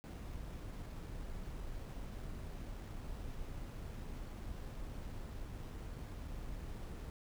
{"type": "noise with sample-and-hold", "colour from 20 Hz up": "brown", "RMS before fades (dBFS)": -45, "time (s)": [0.04, 7.1], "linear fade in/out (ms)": 0, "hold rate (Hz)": 8820, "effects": []}